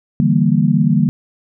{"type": "chord", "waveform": "sine", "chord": "E half-diminished seventh", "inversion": "third", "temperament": "equal", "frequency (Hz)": [146.83, 164.81, 196, 233.1], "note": ["D3", "E3", "G3", "Bb3"], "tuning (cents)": [0, 0, 0, 0], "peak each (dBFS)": -16, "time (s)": [0.2, 1.09], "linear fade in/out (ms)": 0, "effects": []}